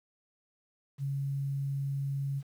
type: tone with quantisation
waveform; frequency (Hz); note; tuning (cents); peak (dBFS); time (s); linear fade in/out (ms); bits
sine; 138.59; C#3; 0; -30; 0.98-2.43; 50; 10
effects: none